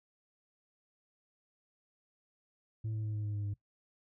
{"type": "tone with pitch steps", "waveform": "sine", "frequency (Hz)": [110, 108.55, 107.12, 105.7, 104.31, 102.93, 101.57], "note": ["A2", "A2", "A2", "G#2", "G#2", "G#2", "G#2"], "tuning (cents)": [0, -23, -46, 31, 8, -15, -38], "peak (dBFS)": -31, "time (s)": [2.84, 3.54], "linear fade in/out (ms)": 10, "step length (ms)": 100, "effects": ["noise-tail reverb RT60 0.1 s tail -19 dB re dry", "tanh soft clip ceiling -33 dBFS"]}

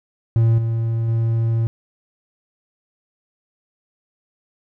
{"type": "tone with level steps", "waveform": "triangle", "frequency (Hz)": 114.2, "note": "A#2", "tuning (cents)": -35, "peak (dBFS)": [-10, -16, -14], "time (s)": [0.36, 1.67], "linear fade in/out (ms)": 0, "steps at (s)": [0.58, 1.08], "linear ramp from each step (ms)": 5, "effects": []}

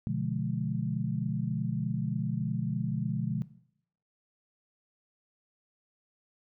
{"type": "chord", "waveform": "sine", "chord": "B diminished seventh", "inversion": "none", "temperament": "equal with one note detuned", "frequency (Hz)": [123.47, 146.83, 174.61, 211.4], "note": ["B2", "D3", "F3", "Ab3"], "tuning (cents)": [0, 0, 0, 31], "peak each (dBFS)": -34, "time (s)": [0.07, 3.42], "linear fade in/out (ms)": 0, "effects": ["noise-tail reverb RT60 0.7 s tail -18 dB re dry"]}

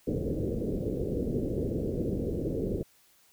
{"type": "low-pass noise", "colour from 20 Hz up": "white", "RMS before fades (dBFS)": -31, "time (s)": [0.07, 2.83], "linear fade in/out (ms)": 5, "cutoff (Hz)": 490, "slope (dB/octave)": 48, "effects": ["white hiss -63 dBFS RMS until 3.32 s"]}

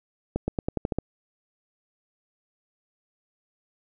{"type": "accelerating click train", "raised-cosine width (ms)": 2, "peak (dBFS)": -12, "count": 8, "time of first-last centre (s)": [0.36, 0.986], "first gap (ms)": 120, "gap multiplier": 0.9, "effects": []}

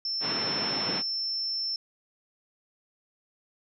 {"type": "tone", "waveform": "sine", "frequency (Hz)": 5350, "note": "E8", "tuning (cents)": 25, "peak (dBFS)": -28, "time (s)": [0.05, 1.76], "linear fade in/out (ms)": 2}
{"type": "band-pass noise", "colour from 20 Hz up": "pink", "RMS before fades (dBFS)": -34, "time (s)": [0.2, 1.03], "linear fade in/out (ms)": 50, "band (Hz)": [150, 3600], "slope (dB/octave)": 24}
{"effects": []}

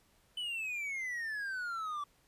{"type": "exponential sweep", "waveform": "triangle", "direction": "down", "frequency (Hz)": [3022, 1147], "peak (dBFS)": -34, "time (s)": [0.37, 2.04], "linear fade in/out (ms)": 5, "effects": ["pink hiss -69 dBFS RMS until 2.27 s", "resampled to 32000 Hz"]}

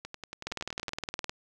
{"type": "two click trains", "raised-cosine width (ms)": 0.2, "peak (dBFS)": [-22, -16], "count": [10, 17], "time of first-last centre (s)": [[0.05, 0.891], [0.47, 1.295]], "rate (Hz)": [10.7, 19.4], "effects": []}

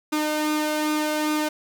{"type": "tone with flanger", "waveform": "sawtooth", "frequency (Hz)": 304.4, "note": "D#4", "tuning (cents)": -38, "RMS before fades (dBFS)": -24, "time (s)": [0.12, 1.49], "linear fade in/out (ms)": 10, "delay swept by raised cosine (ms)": [0.8, 1.41], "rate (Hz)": 2.5, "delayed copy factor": 0.5, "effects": ["8-bit"]}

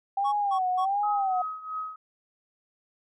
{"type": "tone with vibrato", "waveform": "sine", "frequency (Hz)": 779, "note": "G5", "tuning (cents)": -11, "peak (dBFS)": -23, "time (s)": [0.17, 1.42], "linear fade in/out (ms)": 5, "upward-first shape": "sine", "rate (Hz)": 1.4, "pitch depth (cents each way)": 110}
{"type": "tone bursts", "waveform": "triangle", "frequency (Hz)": 1108.7, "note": "C#6", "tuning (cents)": 0, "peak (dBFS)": -25, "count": 3, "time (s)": [0.24, 0.858], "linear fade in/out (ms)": 20, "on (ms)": 86, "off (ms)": 180}
{"type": "tone with tremolo", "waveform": "sine", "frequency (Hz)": 1268, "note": "D#6", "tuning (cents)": 32, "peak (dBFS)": -28, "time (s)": [1.03, 1.96], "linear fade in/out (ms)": 5, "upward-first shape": "triangle", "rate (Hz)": 3, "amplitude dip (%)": 80}
{"effects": ["MP3 64 kbps"]}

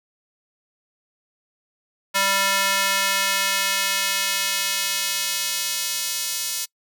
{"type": "tone with high-pass filter sweep", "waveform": "square", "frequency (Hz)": 196, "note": "G3", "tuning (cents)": 0, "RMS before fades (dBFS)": -23, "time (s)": [2.14, 6.66], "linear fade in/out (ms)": 20, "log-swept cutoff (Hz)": [1200, 5100], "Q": 0.75, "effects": ["noise-tail reverb RT60 0.1 s tail -25 dB re dry"]}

